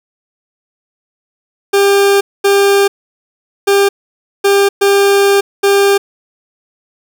40% pulse tone bursts at uneven times, 398.8 Hz, G4, 30 cents sharp, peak -6 dBFS, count 6, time 1.73-2.21 / 2.44-2.88 / 3.67-3.89 / 4.44-4.69 / 4.81-5.41 / 5.63-5.98 s, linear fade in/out 10 ms, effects none

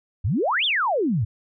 sine exponential two-way sweep, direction up then down, 79.1 to 3685 to 94.2 Hz, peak -19 dBFS, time 0.24-1.25 s, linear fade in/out 10 ms, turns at 0.65 s, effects none

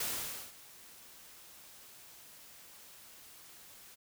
white noise with ADSR envelope, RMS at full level -35 dBFS, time 0-3.96 s, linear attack 5 ms, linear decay 510 ms, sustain -20 dB, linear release 25 ms, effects none

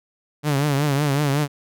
sawtooth tone with vibrato, 143.4 Hz, D3, 41 cents flat, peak -14 dBFS, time 0.43-1.48 s, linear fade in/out 50 ms, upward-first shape triangle, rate 5.4 Hz, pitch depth 110 cents each way, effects none

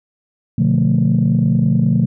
sine chord, B half-diminished seventh, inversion none, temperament just, 123.47 / 148.16 / 177.8 / 222.2 Hz, B2 / D3 / F3 / A3, 0 / +16 / +31 / +17 cents, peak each -16 dBFS, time 0.58-2.06 s, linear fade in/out 5 ms, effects tanh soft clip ceiling -5 dBFS

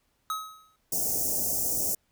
square tone with exponential decay, 1276 Hz, D#6, 43 cents sharp, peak -27 dBFS, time 0.3-0.76 s, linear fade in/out 1 ms, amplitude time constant 100 ms
white band-stop noise, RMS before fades -28 dBFS, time 0.92-1.95 s, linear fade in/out 5 ms, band 750 to 5600 Hz, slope 48 dB/octave
effects pink hiss -72 dBFS RMS until 2.11 s

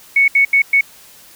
sine tone bursts at uneven times, 2217 Hz, C#7, in tune, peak -8 dBFS, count 4, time 0.16-0.28 / 0.35-0.45 / 0.53-0.62 / 0.73-0.81 s, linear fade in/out 5 ms, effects white hiss -43 dBFS RMS until 1.35 s

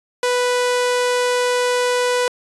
sawtooth tone, 493.9 Hz, B4, in tune, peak -12 dBFS, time 0.23-2.28 s, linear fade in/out 2 ms, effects resampled to 24000 Hz

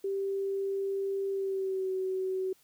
sine tone with pitch glide, 392 to 376.5 Hz, G4 to F#4, 0 to +30 cents, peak -29 dBFS, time 0.04-2.53 s, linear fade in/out 5 ms, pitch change -70 cents, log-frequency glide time 1.3-1.91 s, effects white hiss -65 dBFS RMS until 2.63 s

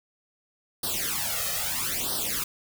white noise with flanger, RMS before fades -29 dBFS, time 0.83-2.44 s, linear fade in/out 5 ms, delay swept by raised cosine 0.21 to 1.61 ms, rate 0.77 Hz, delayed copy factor +1, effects none

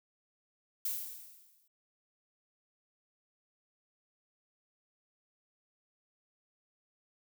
violet noise with exponential decay, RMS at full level -33 dBFS, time 0.85-1.68 s, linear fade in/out 5 ms, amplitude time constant 180 ms, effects none

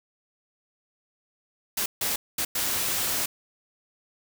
white noise bursts at uneven times, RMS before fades -27 dBFS, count 4, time 1.77-1.86 / 2.01-2.16 / 2.38-2.45 / 2.55-3.26 s, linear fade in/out 5 ms, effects none

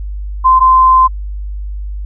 sine tone pair in turn, 1036 / 1036 Hz, C6 / C6, -17 / -17 cents, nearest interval unison, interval 0 cents, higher neither, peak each -4 dBFS, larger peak neither, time 0.44-0.6 / 0.6-1.08 s, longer second, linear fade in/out 20 ms, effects added 50 Hz sine -19 dBFS peak until 2.05 s

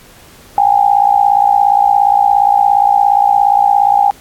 sine tone with amplitude modulation, 810 Hz, G#5, 43 cents flat, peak -3 dBFS, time 0.58-4.11 s, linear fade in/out 0 ms, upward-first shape sine, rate 57.2 Hz, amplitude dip 85%, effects pink hiss -41 dBFS RMS until 4.2 s + AAC 64 kbps

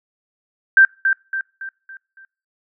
sine tone with echo, 1568 Hz, G6, in tune, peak -6 dBFS, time 0.77-0.85 s, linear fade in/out 2 ms, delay 280 ms, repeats 5, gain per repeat -7 dB, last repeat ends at 2.25 s, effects noise-tail reverb RT60 0.4 s tail -26 dB re dry

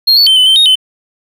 triangle tone with pitch steps, 4240 / 4449 / 3098 / 3016 / 3108 / 3729 / 3049 Hz, C8 / C#8 / G7 / F#7 / G7 / A#7 / G7, +22 / +5 / -21 / +32 / -16 / 0 / -49 cents, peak -3 dBFS, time 0.07-0.756 s, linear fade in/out 10 ms, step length 98 ms, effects none

